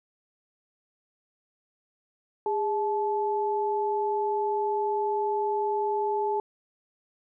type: tone pair together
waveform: sine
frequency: 410 / 865.3 Hz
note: G#4 / A5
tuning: -22 / -29 cents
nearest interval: octave + minor second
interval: 1293 cents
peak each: -27 dBFS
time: 2.46-6.4 s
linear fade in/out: 2 ms
effects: none